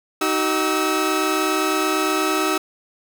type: tone cluster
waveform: sawtooth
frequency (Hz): 312.2 / 380.4 / 1298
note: D#4 / F#4 / E6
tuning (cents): +6 / +48 / -27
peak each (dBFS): -19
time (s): 0.21-2.58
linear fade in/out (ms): 5
effects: none